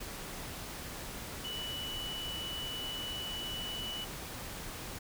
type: tone in noise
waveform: sine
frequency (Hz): 2960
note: F#7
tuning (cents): 0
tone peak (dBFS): -38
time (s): 1.44-4.05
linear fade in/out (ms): 10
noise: pink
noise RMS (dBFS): -43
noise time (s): 0-4.99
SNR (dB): +2
effects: none